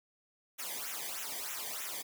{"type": "noise with flanger", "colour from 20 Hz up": "white", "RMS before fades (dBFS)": -40, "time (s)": [0.58, 2.03], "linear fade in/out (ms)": 20, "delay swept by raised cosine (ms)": [0.21, 0.76], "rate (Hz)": 3.2, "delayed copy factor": -0.9, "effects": []}